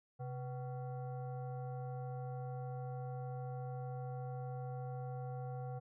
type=tone with frequency modulation; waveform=sine; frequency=130.81 Hz; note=C3; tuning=in tune; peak=-40 dBFS; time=0.19-5.8 s; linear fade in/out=20 ms; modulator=625 Hz; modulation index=0.76; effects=none